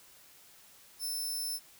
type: tone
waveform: 15% pulse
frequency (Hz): 5300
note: E8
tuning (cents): +9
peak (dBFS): -28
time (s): 0.99-1.6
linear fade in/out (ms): 50
effects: white hiss -58 dBFS RMS until 1.79 s